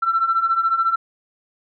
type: beating tone pair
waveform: sine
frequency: 1334 / 1348 Hz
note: E6 / E6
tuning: +20 / +38 cents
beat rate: 14 Hz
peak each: -21 / -17 dBFS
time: 0.02-0.96 s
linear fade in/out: 10 ms
effects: tanh soft clip ceiling -9 dBFS